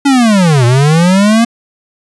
square linear two-way sweep, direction down then up, 286.4 to 116.54 to 236.1 Hz, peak -6 dBFS, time 0.05-1.45 s, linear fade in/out 10 ms, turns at 0.65 s, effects resampled to 24000 Hz

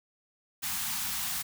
white band-stop noise, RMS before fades -33 dBFS, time 0.62-1.43 s, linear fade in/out 20 ms, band 270 to 710 Hz, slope 96 dB/octave, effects none

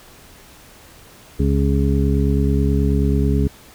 harmonic tone, 69.3 Hz, C#2, in tune, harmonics 1 / 2 / 3 / 4 / 6, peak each -17 / -20 / -22 / -23 / -25 dBFS, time 1.39-3.48 s, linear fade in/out 10 ms, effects pink hiss -45 dBFS RMS until 3.74 s

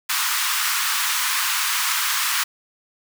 pink high-pass noise, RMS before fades -22 dBFS, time 0.09-2.44 s, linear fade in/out 10 ms, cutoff 1000 Hz, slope 48 dB/octave, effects none

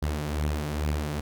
sawtooth beating tone pair, 73 / 75.3 Hz, D2 / D2, -10 / +44 cents, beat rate 2.3 Hz, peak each -28 / -24 dBFS, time 0.02-1.21 s, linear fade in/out 10 ms, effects none

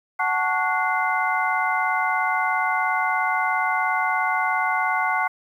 sine tone cluster, 741 / 878 / 1115 / 1463 / 2075 Hz, F#5 / A5 / C#6 / F#6 / C7, +2 / -4 / +10 / -20 / -15 cents, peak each -26 dBFS, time 0.19-5.28 s, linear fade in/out 10 ms, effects 9-bit

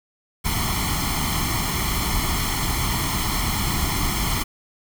pink noise with comb filter, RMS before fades -23 dBFS, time 0.44-4.44 s, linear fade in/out 20 ms, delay 0.94 ms, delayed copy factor +0.8, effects none

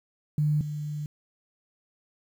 sine tone pair in turn, 150 / 149.14 Hz, D3 / D3, +37 / +27 cents, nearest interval unison, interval 10 cents, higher first, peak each -21 / -30 dBFS, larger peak first, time 0.38-0.61 / 0.61-1.06 s, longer second, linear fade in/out 2 ms, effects 9-bit

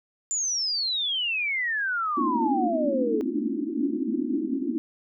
sine exponential sweep, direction down, 7210 to 415.3 Hz, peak -24 dBFS, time 0.31-3.21 s, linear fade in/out 0 ms
white band-pass noise, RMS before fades -27 dBFS, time 2.17-4.78 s, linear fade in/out 0 ms, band 220 to 340 Hz, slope 96 dB/octave
effects none

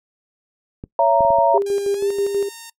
clicks, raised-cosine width 3 ms, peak -18 / -17 / -25 / -20 / -23 dBFS, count 5, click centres 0.839 / 1.207 / 1.25 / 1.305 / 1.386 s
sine chord, A# diminished, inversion first, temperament just, 559.4 / 671.3 / 932.3 Hz, C#5 / E5 / A#5, +16 / +31 / 0 cents, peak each -18 / -16 / -16 dBFS, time 0.99-1.58 s, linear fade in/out 2 ms
sine tone with tremolo, 400 Hz, G4, 35 cents sharp, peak -16 dBFS, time 1.54-2.49 s, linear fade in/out 5 ms, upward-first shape square, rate 6.2 Hz, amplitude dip 50%
5% pulse tone with pitch glide, 804 to 918.2 Hz, G5 to A#5, +44 to -26 cents, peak -24 dBFS, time 1.66-2.7 s, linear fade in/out 5 ms, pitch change +230 cents, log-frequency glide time 1.93-2.11 s
effects noise-tail reverb RT60 0.1 s tail -21 dB re dry

